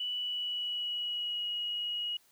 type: tone with pitch glide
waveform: sine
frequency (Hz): 2960 to 2899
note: F#7 to F#7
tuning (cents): 0 to -36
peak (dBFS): -32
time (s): 0-2.17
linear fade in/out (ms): 5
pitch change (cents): -36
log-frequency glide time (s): 0.14-1.46
effects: white hiss -66 dBFS RMS until 2.31 s